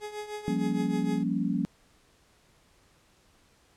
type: tone with tremolo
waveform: 30% pulse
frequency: 420 Hz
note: G#4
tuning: 19 cents sharp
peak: -30 dBFS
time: 0-1.24 s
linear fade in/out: 50 ms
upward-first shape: triangle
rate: 6.5 Hz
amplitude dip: 75%
type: chord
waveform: sine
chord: G half-diminished seventh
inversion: third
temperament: equal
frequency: 174.61 / 196 / 233.1 / 277.2 Hz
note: F3 / G3 / Bb3 / Db4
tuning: 0 / 0 / 0 / 0 cents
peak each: -31 dBFS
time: 0.48-1.65 s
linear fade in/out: 0 ms
effects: pink hiss -63 dBFS RMS until 3.76 s + low-pass 10000 Hz 12 dB/octave